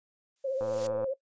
blue noise with exponential growth, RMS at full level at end -35 dBFS, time 0.36-0.87 s, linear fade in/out 2 ms, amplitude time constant 110 ms
sine tone with vibrato, 533 Hz, C5, 32 cents sharp, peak -28 dBFS, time 0.44-1.14 s, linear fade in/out 10 ms, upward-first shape triangle, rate 15 Hz, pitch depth 68 cents each way
click train, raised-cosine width 1 ms, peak -26 dBFS, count 49, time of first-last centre 0.61-1.042 s, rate 111 Hz
effects noise-tail reverb RT60 0.1 s tail -19 dB re dry + resampled to 16000 Hz

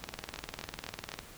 two click trains, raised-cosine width 0.2 ms, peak -19 / -22 dBFS, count 24 / 4, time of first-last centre 0.04-1.19 / 0.36-1.118 s, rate 20 / 3.96 Hz, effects pink hiss -51 dBFS RMS until 1.37 s

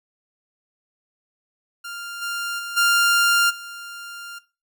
sawtooth tone with level steps, 1396.9 Hz, F6, in tune, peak -28 / -22 / -26 / -12 / -31 dBFS, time 1.84-4.39 s, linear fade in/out 10 ms, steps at 2.21 / 2.58 / 2.76 / 3.49 s, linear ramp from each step 20 ms, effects noise-tail reverb RT60 0.3 s tail -17 dB re dry

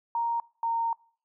sine tone pair in turn, 932.3 / 921.1 Hz, A#5 / A#5, 0 / -21 cents, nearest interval unison, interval 21 cents, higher first, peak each -25 / -25 dBFS, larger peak neither, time 0.15-0.4 / 0.63-0.93 s, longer second, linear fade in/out 2 ms, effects noise-tail reverb RT60 0.5 s tail -25 dB re dry

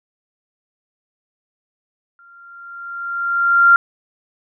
sine tone with exponential growth, 1387 Hz, F6, 12 cents flat, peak -5 dBFS, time 2.19-3.76 s, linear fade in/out 1 ms, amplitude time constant 340 ms, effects none

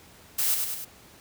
blue noise with echo, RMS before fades -25 dBFS, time 0.38-0.55 s, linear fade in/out 10 ms, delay 100 ms, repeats 3, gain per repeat -4 dB, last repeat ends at 0.85 s, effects pink hiss -52 dBFS RMS until 1.2 s + high-pass 60 Hz 12 dB/octave

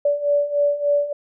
sine beating tone pair, 576 / 579.4 Hz, D5 / D5, -34 / -24 cents, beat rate 3.4 Hz, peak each -22 / -18 dBFS, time 0.05-1.13 s, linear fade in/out 5 ms, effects none

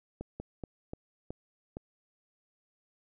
slowing click train, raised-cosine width 2 ms, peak -25 dBFS, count 6, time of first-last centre 0.21-1.769 s, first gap 190 ms, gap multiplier 1.25, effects none

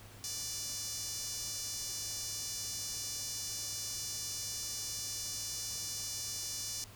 sawtooth tone with high-pass filter, 587.3 Hz, D5, in tune, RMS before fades -40 dBFS, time 0.24-6.84 s, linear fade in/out 0 ms, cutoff 5600 Hz, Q 2.6, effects added 103 Hz sine -55 dBFS peak until 6.95 s + pink hiss -55 dBFS RMS until 6.95 s

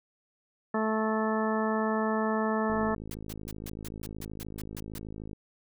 harmonic tone, 218.6 Hz, A3, 11 cents flat, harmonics 1 / 2 / 3 / 4 / 5 / 6 / 8, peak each -29 / -32 / -34 / -35 / -36 / -37 / -38 dBFS, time 0.74-2.95 s, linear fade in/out 5 ms
click train, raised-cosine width 3 ms, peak -28 dBFS, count 141, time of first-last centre 2.7-5.332 s, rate 53.2 Hz
white noise bursts, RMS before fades -43 dBFS, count 11, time 3.11-4.984 s, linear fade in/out 2 ms, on 34 ms, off 150 ms
effects none

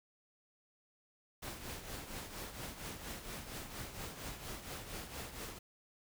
pink noise with tremolo, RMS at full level -43 dBFS, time 1.42-5.59 s, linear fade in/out 10 ms, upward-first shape triangle, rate 4.3 Hz, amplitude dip 65%, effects none

